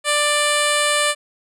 10% pulse tone with low-pass filter, 590 Hz, D5, 8 cents sharp, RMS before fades -18 dBFS, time 0.04-1.15 s, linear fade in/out 50 ms, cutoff 9500 Hz, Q 1.8, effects none

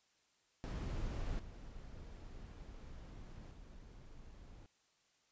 brown noise with level steps, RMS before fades -40 / -51 / -55 dBFS, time 0.64-4.66 s, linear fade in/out 0 ms, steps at 1.39 / 3.51 s, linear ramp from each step 5 ms, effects white hiss -75 dBFS RMS until 5.31 s + resampled to 16000 Hz

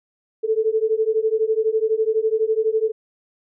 sine beating tone pair, 434.3 / 446.3 Hz, A4 / A4, -23 / +25 cents, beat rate 12 Hz, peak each -20 dBFS, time 0.43-2.92 s, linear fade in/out 20 ms, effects none

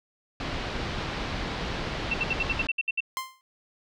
pink low-pass noise, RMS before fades -32 dBFS, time 0.4-2.67 s, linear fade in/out 2 ms, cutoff 4500 Hz, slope 24 dB/octave
sine tone bursts, 2692 Hz, E7, 36 cents sharp, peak -23 dBFS, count 10, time 2.11-3.005 s, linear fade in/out 5 ms, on 31 ms, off 65 ms
sawtooth tone with exponential decay, 1046.5 Hz, C6, in tune, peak -22 dBFS, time 3.17-3.41 s, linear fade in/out 0 ms, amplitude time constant 51 ms
effects none

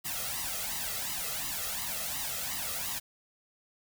white noise with flanger, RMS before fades -35 dBFS, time 0.04-3 s, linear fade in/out 20 ms, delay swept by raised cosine 1 to 1.57 ms, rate 2.8 Hz, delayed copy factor +0.8, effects none

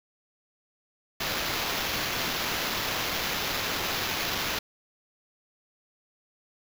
white noise with sample-and-hold, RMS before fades -30 dBFS, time 1.2-4.59 s, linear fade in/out 5 ms, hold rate 8820 Hz, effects none

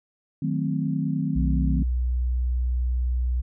sine chord, D# diminished seventh, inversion none, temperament equal with one note detuned, 155.56 / 185 / 220 / 260.6 Hz, D#3 / F#3 / A3 / C4, 0 / 0 / 0 / -7 cents, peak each -26 / -29 / -31 / -28 dBFS, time 0.42-1.83 s, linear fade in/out 5 ms
sine tone, 61.74 Hz, B1, in tune, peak -21 dBFS, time 1.35-3.42 s, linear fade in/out 20 ms
effects none

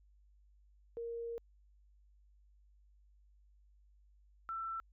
sine tone pair in turn, 466.2 / 1337 Hz, A#4 / E6, 0 / +24 cents, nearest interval octave + tritone, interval 1824 cents, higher second, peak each -39 / -38 dBFS, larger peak second, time 0.97-1.38 / 4.49-4.8 s, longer first, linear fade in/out 0 ms, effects added 50 Hz sine -63 dBFS peak until 4.92 s

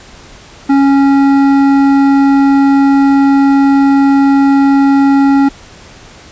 triangle tone with hard clipping, 276.2 Hz, C#4, 6 cents flat, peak -7 dBFS, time 0.69-5.49 s, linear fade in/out 10 ms, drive 15 dB, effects pink hiss -36 dBFS RMS until 6.31 s + resampled to 16000 Hz

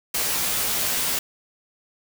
white noise with comb filter, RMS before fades -24 dBFS, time 0.14-1.19 s, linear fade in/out 5 ms, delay 14 ms, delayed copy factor -0.6, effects none

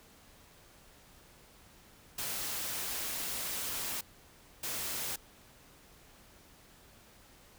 white noise bursts at uneven times, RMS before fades -37 dBFS, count 2, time 2.18-4.01 / 4.63-5.16 s, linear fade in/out 5 ms, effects pink hiss -59 dBFS RMS until 7.58 s

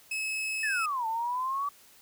40% pulse tone, 2582 Hz, E7, 37 cents flat, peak -29 dBFS, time 0.11-0.86 s, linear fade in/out 5 ms
sine exponential two-way sweep, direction down then up, 1824 to 880 to 1154 Hz, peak -28 dBFS, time 0.63-1.69 s, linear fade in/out 5 ms, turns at 1.07 s
effects white hiss -57 dBFS RMS until 2.01 s

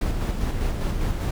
brown noise with tremolo, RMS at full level -23 dBFS, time 0.01-1.31 s, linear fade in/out 5 ms, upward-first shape square, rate 5 Hz, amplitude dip 35%, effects none

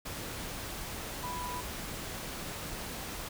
sine tone in noise, 987.8 Hz, B5, in tune, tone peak -37 dBFS, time 1.23-1.61 s, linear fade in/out 10 ms, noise pink, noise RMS -40 dBFS, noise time 0.05-3.29 s, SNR 0 dB, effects none

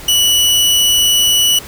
sawtooth tone, 2949 Hz, F#7, 6 cents flat, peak -6 dBFS, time 0.08-1.59 s, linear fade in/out 5 ms, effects added 60 Hz sine -39 dBFS peak until 1.67 s + pink hiss -32 dBFS RMS until 1.67 s

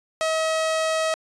sawtooth tone, 639 Hz, D#5, 46 cents sharp, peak -17 dBFS, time 0.21-1.14 s, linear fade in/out 0 ms, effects resampled to 22050 Hz

